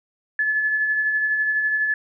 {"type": "tone with tremolo", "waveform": "sine", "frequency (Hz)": 1723, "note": "A6", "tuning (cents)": -37, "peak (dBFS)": -17, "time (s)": [0.39, 1.94], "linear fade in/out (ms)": 2, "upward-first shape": "sine", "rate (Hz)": 12, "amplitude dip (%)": 35, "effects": []}